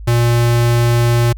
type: tone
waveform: square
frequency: 118.7 Hz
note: A#2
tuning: 32 cents sharp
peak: -11 dBFS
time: 0.07-1.33 s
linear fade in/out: 10 ms
effects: added 52 Hz sine -27 dBFS peak until 1.37 s